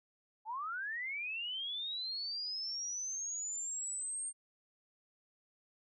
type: linear sweep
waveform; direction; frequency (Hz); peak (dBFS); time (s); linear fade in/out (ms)
sine; up; 833 to 8730; -37; 0.45-4.33; 50
effects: none